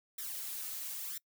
blue noise with flanger, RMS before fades -41 dBFS, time 0.18-1.18 s, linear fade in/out 5 ms, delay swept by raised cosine 0.53 to 4.03 ms, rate 1 Hz, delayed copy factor +0.8, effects noise-tail reverb RT60 0.1 s tail -24 dB re dry

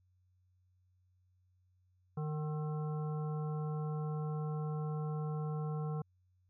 harmonic tone with a mistuned harmonic, 152.7 Hz, D#3, 32 cents flat, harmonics 1 / 3 / 5 / 7 / 9, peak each -35 / -45 / -49 / -52 / -54 dBFS, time 2.17-6.02 s, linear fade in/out 5 ms, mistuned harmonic 9, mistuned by -55 cents, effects added 91 Hz sine -69 dBFS peak until 6.49 s

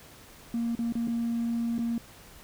triangle tone with dropouts, 233.1 Hz, A#3, in tune, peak -23 dBFS, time 0.54-1.98 s, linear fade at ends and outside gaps 2 ms, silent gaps 0.752-0.79 / 0.924-0.953 / 1.074-1.081 / 1.782-1.79 s, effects tanh soft clip ceiling -23 dBFS + pink hiss -51 dBFS RMS until 2.43 s

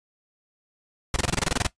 pink noise bursts, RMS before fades -22 dBFS, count 12, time 1.14-1.668 s, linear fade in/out 2 ms, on 22 ms, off 24 ms, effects noise-tail reverb RT60 0.1 s tail -17 dB re dry + resampled to 22050 Hz

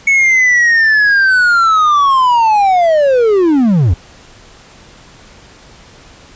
triangle linear sweep, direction down, 2217 to 73.1 Hz, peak -5 dBFS, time 0.07-3.94 s, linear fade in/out 5 ms, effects pink hiss -40 dBFS RMS until 6.35 s + resampled to 16000 Hz

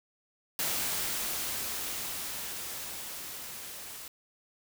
white noise with level ramp, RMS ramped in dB -31 to -44 dBFS, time 0.59-4.08 s, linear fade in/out 2 ms, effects none

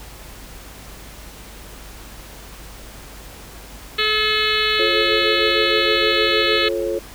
harmonic tone, 430 Hz, A4, 40 cents flat, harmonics 1 / 3 / 4 / 5 / 6 / 7 / 8 / 9 / 10, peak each -25 / -25 / -25 / -25 / -25 / -25 / -25 / -25 / -25 dBFS, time 3.98-6.69 s, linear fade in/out 10 ms
sine chord, F augmented, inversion none, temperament just, 349.2 / 436.5 / 545.7 Hz, F4 / A4 / C#5, 0 / -14 / -27 cents, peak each -24 dBFS, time 4.79-6.99 s, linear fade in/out 5 ms
effects added 50 Hz sine -40 dBFS peak until 7.14 s + pink hiss -40 dBFS RMS until 7.14 s

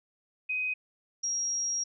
sine tone pair in turn, 2511 / 5637 Hz, D#7 / F8, +15 / +15 cents, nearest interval octave + major second, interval 1400 cents, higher second, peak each -28 dBFS, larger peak neither, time 0.49-0.74 / 1.23-1.84 s, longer second, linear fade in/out 10 ms, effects none

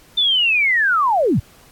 sine linear sweep, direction down, 3582 to 73.42 Hz, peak -13 dBFS, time 0.17-1.4 s, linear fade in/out 10 ms, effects pink hiss -49 dBFS RMS until 1.71 s + AAC 64 kbps

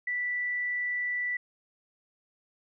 sine tone, 1969 Hz, B6, 6 cents flat, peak -28 dBFS, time 0.07-1.37 s, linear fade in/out 5 ms, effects none

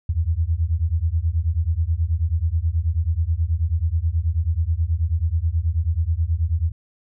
sine beating tone pair, 77.78 / 87.08 Hz, D#2 / F2, 0 / -5 cents, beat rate 9.3 Hz, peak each -21 dBFS, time 0.09-6.72 s, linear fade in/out 5 ms, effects none

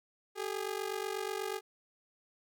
sawtooth ring-modulated tone, 409.2 Hz, G#4, 26 cents flat, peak -28 dBFS, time 0.35-1.61 s, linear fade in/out 50 ms, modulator 24.1 Hz, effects none

